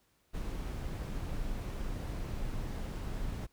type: noise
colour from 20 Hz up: brown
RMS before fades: -37 dBFS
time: 0.33-3.47 s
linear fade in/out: 20 ms
effects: pink hiss -72 dBFS RMS until 3.52 s